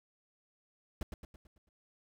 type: noise with echo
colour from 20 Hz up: brown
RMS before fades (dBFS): -36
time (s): 1.01-1.03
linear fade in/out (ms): 2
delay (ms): 110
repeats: 6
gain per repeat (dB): -6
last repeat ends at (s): 1.69
effects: none